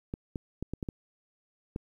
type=clicks; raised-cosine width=3 ms; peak=-21 dBFS; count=7; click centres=0.139 / 0.358 / 0.626 / 0.736 / 0.828 / 0.888 / 1.761 s; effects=10-bit

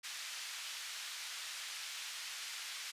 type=band-pass noise; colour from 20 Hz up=white; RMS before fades=-45 dBFS; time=0.03-2.92 s; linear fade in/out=20 ms; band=1600 to 5200 Hz; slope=12 dB/octave; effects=resampled to 32000 Hz

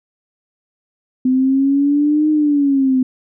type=exponential two-way sweep; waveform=sine; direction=up then down; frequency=254.7 to 308.1 to 254.7 Hz; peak=-11 dBFS; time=1.25-3.03 s; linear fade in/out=5 ms; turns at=2.3 s; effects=none

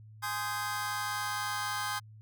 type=chord; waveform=sawtooth; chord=Ab major seventh; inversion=none; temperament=just; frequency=830.6 / 1038.3 / 1245.9 / 1557.4 Hz; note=Ab5 / C6 / Eb6 / G6; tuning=0 / -14 / +2 / -12 cents; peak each=-34 dBFS; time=0.22-2 s; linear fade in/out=20 ms; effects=added 108 Hz sine -49 dBFS peak until 2.21 s

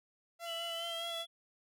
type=tone with vibrato; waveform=sawtooth; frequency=673 Hz; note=E5; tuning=36 cents sharp; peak=-37 dBFS; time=0.39-1.26 s; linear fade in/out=50 ms; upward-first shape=sine; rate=4.8 Hz; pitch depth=21 cents each way
type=tone with pitch glide; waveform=triangle; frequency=2960 to 3381 Hz; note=F#7 to G#7; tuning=0 to +30 cents; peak=-38 dBFS; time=0.45-1.27 s; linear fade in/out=50 ms; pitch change=+230 cents; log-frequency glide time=0.7-1.13 s
effects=none

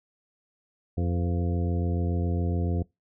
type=harmonic tone with a mistuned harmonic; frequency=87.1 Hz; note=F2; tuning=4 cents flat; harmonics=1 / 2 / 3 / 4 / 5 / 6 / 8; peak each=-25 / -31 / -35 / -37 / -39 / -41 / -43 dBFS; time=0.97-2.83 s; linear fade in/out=10 ms; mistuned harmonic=6; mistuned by=-27 cents; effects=noise-tail reverb RT60 0.2 s tail -23 dB re dry

